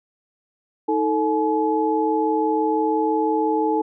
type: tone cluster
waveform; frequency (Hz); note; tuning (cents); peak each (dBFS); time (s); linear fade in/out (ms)
sine; 315.7 / 441.6 / 852; D#4 / A4 / G#5; +25 / +6 / +44; -22; 0.88-3.82; 10
effects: none